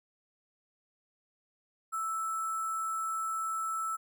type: tone with sample-and-hold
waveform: sine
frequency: 1318.5 Hz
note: E6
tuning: in tune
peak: -31 dBFS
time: 1.92-3.97 s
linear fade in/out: 20 ms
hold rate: 8820 Hz
effects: none